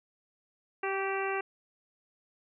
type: harmonic tone with a mistuned harmonic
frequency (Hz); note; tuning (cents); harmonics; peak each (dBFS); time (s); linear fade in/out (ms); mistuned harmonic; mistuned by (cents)
389.5; G4; -11; 1 / 2 / 3 / 4 / 5 / 6 / 7; -33 / -36 / -38 / -39 / -40 / -41 / -41; 0.83-1.41; 5; 3; -18
effects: none